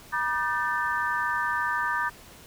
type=tone cluster; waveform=sine; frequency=960 / 1202 / 1543 / 1771 Hz; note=B5 / D6 / G6 / A6; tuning=-49 / +40 / -28 / +11 cents; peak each=-30 dBFS; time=0.12-2.1 s; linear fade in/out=20 ms; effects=pink hiss -49 dBFS RMS until 2.46 s